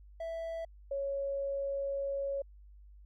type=tone pair in turn; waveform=triangle / sine; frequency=659.3 / 554.4 Hz; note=E5 / C#5; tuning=0 / 0 cents; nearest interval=minor third; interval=300 cents; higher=first; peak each=-34 / -32 dBFS; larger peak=second; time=0.2-0.65 / 0.91-2.42 s; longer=second; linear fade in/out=5 ms; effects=added 50 Hz sine -52 dBFS peak until 3.05 s